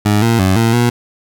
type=tone with pitch steps; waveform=20% pulse; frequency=104.2 / 115.7 / 94.4 / 114.6 / 120 Hz; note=G#2 / A#2 / F#2 / A#2 / B2; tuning=+6 / -13 / +35 / -29 / -49 cents; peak=-5 dBFS; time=0.05-0.9 s; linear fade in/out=10 ms; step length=170 ms; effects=none